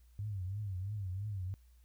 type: tone with vibrato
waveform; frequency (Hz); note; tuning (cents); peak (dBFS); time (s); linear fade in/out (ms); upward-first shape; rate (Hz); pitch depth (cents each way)
sine; 98.3; G2; +5; -36; 0.19-1.54; 0; triangle; 3; 170
effects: added 60 Hz sine -59 dBFS peak until 1.84 s + white hiss -75 dBFS RMS until 1.84 s